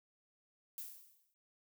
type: noise with exponential decay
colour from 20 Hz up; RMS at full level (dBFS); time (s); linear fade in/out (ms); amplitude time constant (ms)
violet; -43; 0.78-1.34; 0; 120
effects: none